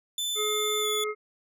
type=tone with pitch glide; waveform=sawtooth; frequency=3520 to 3448 Hz; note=A7 to A7; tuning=0 to -36 cents; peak=-25 dBFS; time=0.18-1.04 s; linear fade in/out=2 ms; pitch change=-36 cents; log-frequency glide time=0.81-0.86 s
type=harmonic tone; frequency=424.3 Hz; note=G#4; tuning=37 cents sharp; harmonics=1 / 3 / 5; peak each=-29 / -34 / -36 dBFS; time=0.35-1.15 s; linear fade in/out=50 ms
effects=none